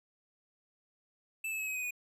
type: tone with pitch steps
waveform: square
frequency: 2637 / 2604 / 2571 / 2538 / 2506 / 2475 Hz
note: E7 / E7 / E7 / D#7 / D#7 / D#7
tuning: 0 / -22 / -44 / +34 / +12 / -10 cents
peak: -35 dBFS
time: 1.44-1.908 s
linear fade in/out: 5 ms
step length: 78 ms
effects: none